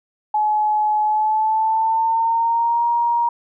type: tone with pitch glide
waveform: sine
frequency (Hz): 850 to 943.1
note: G#5 to A#5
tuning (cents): +40 to +20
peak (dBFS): -15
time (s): 0.34-3.29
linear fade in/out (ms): 5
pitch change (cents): +180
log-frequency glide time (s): 1.03-2.85
effects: none